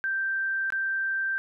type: tone with dropouts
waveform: sine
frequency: 1568 Hz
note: G6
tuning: in tune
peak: -25 dBFS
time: 0.04-1.38 s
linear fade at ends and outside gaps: 0 ms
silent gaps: 0.703-0.723 s
effects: none

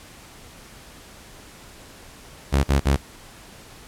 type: tone bursts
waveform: sawtooth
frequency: 69.3 Hz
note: C#2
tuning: in tune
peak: -12 dBFS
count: 3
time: 2.52-2.97 s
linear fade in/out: 20 ms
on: 120 ms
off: 45 ms
effects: pink hiss -45 dBFS RMS until 3.87 s + low-pass 12000 Hz 12 dB/octave

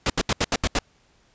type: noise bursts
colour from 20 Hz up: pink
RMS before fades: -21 dBFS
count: 7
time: 0.06-0.789 s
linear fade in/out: 2 ms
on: 39 ms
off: 76 ms
effects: pink hiss -61 dBFS RMS until 1.34 s + resampled to 16000 Hz

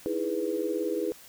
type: chord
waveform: sine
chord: E major seventh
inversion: third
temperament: equal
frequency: 311.1 / 329.6 / 415.3 / 493.9 Hz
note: D#4 / E4 / G#4 / B4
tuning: 0 / 0 / 0 / 0 cents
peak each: -36 / -32 / -31 / -32 dBFS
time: 0.06-1.12 s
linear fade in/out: 0 ms
effects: white hiss -51 dBFS RMS until 1.28 s

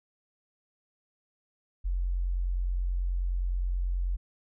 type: tone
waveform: sine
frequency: 44.73 Hz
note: F1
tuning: 42 cents sharp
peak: -26 dBFS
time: 1.84-4.17 s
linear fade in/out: 20 ms
effects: none

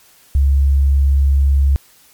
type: tone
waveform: sine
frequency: 69.1 Hz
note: C#2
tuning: 5 cents flat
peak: -9 dBFS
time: 0.35-1.76 s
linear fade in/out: 0 ms
effects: white hiss -49 dBFS RMS until 2.13 s + MP3 96 kbps

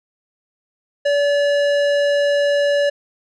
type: tone with tanh clipping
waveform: sine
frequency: 574 Hz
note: D5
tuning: 40 cents flat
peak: -16 dBFS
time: 1.05-2.9 s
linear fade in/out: 10 ms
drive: 16 dB
effects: none

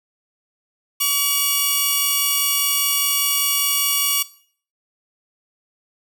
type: tone pair together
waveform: 5% pulse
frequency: 1137 / 2865 Hz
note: C#6 / F7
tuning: +44 / +44 cents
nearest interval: octave + major third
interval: 1600 cents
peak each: -10 dBFS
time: 1-4.23 s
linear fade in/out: 10 ms
effects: noise-tail reverb RT60 0.5 s tail -18 dB re dry

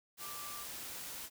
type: tone in noise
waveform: sine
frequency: 1174.7 Hz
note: D6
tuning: in tune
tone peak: -48 dBFS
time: 0.19-0.66 s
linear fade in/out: 50 ms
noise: white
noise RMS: -45 dBFS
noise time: 0.17-1.3 s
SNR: -6 dB
effects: none

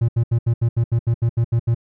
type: tone bursts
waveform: triangle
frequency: 116.54 Hz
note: A#2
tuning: in tune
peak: -12 dBFS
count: 12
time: 0.01-1.747 s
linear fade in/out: 10 ms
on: 76 ms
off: 75 ms
effects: none

